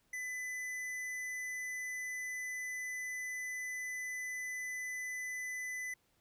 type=tone with hard clipping; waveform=sine; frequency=2004 Hz; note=B6; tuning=25 cents sharp; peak=-40 dBFS; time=0.13-5.94 s; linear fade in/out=5 ms; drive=11 dB; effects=pink hiss -74 dBFS RMS until 6.2 s